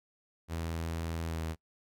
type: tone with pitch glide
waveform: sawtooth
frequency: 82.41 to 80.62 Hz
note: E2 to E2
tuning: 0 to -38 cents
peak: -30 dBFS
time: 0.48-1.56 s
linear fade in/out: 50 ms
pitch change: -38 cents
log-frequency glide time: 1.27-1.41 s
effects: noise-tail reverb RT60 0.1 s tail -23 dB re dry